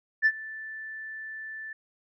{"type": "tone with ADSR envelope", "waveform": "sine", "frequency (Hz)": 1760, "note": "A6", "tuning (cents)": 0, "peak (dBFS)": -15, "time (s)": [0.22, 1.73], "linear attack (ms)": 39, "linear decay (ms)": 54, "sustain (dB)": -21, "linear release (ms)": 4, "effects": ["tanh soft clip ceiling -14 dBFS"]}